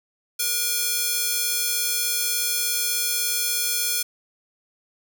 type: tone with high-pass filter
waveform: square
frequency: 478.3 Hz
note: A#4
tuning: 44 cents sharp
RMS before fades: -24 dBFS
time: 0.39-4.03 s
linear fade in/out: 10 ms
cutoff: 4900 Hz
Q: 0.56
effects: none